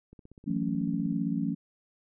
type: click train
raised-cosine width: 3 ms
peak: -37 dBFS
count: 17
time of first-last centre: 0.13-1.124 s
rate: 16.1 Hz
type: chord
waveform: sine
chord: F# minor seventh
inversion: third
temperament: just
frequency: 166.5 / 185 / 222 / 277.5 Hz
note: E3 / F#3 / A3 / C#4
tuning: +18 / 0 / +16 / +2 cents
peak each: -33 / -33 / -32 / -32 dBFS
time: 0.46-1.55 s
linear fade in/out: 20 ms
effects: none

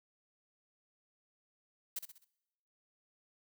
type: noise with echo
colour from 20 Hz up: blue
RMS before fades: -38 dBFS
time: 1.96-1.99 s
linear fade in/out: 5 ms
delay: 64 ms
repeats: 4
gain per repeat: -7 dB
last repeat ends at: 2.246 s
effects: noise-tail reverb RT60 1.0 s tail -25 dB re dry

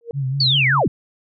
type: tone with exponential growth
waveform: sine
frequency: 467.2 Hz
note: A#4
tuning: 4 cents sharp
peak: -20 dBFS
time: 0.01-0.11 s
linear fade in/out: 1 ms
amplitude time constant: 20 ms
type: tone with vibrato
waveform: sine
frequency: 135 Hz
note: C#3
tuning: 45 cents flat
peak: -19 dBFS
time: 0.13-0.84 s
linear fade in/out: 50 ms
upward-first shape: sine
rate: 5.2 Hz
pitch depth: 71 cents each way
type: linear sweep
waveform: sine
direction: down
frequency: 4627 to 75.5 Hz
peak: -14 dBFS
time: 0.4-0.88 s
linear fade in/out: 5 ms
effects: none

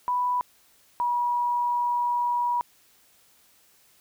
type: tone pair in turn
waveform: sine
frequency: 987.8 / 965.8 Hz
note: B5 / B5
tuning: 0 / -39 cents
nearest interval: unison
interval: 39 cents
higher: first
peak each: -22 dBFS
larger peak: neither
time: 0.08-0.41 / 1-2.61 s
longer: second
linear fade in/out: 0 ms
effects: white hiss -60 dBFS RMS until 4 s

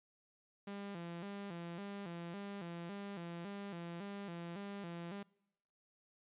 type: tone with vibrato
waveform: sawtooth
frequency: 185 Hz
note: F#3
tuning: in tune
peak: -40 dBFS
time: 0.67-5.23 s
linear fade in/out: 5 ms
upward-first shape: square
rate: 1.8 Hz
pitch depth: 140 cents each way
effects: noise-tail reverb RT60 0.9 s tail -26 dB re dry + resampled to 8000 Hz

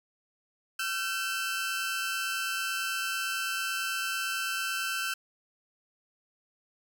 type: tone cluster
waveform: sawtooth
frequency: 1358 / 1540 / 2627 Hz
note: F6 / G6 / E7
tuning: -49 / -31 / -7 cents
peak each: -32 / -29 / -33 dBFS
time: 0.79-5.14 s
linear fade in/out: 5 ms
effects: none

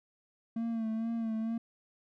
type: tone with vibrato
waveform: triangle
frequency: 225.7 Hz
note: A3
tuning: 44 cents sharp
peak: -29 dBFS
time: 0.56-1.58 s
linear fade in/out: 5 ms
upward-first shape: sine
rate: 2.2 Hz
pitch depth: 41 cents each way
effects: none

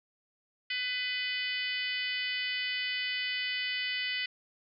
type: harmonic tone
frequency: 500 Hz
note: B4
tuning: 21 cents sharp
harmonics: 3 / 4 / 5 / 6 / 7 / 8 / 9 / 10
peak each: -44 / -34 / -39 / -36 / -45 / -49 / -42 / -49 dBFS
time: 0.7-4.26 s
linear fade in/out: 5 ms
effects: none

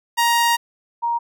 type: tone pair in turn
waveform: sawtooth / sine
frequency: 939 / 939 Hz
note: A#5 / A#5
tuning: +12 / +12 cents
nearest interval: unison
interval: 0 cents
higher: neither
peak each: -11 / -18 dBFS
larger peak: first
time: 0.17-0.57 / 1.02-1.19 s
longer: first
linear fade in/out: 20 ms
effects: none

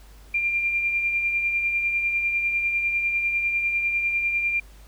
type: tone with tremolo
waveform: sine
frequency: 2386 Hz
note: D7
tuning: 27 cents sharp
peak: -19 dBFS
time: 0.34-4.6 s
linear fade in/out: 5 ms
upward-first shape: triangle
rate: 10 Hz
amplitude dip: 45%
effects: added 50 Hz sine -45 dBFS peak until 4.87 s + pink hiss -54 dBFS RMS until 4.87 s

